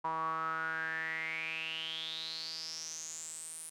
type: tone with band-pass filter sweep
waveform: sawtooth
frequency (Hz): 160.8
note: E3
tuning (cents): -43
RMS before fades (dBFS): -39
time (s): 0.04-3.7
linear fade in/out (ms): 10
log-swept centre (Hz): 980 to 9900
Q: 9.7
effects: none